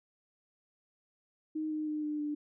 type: tone with pitch steps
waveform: sine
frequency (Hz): 311.1 / 307.3 / 303.6 / 300 / 296.4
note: D#4 / D#4 / D#4 / D4 / D4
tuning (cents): 0 / -21 / -42 / +37 / +16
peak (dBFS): -32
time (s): 1.55-2.35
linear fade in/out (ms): 10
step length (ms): 160
effects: none